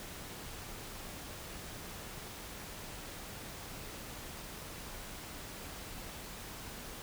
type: silence
effects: pink hiss -46 dBFS RMS until 7.02 s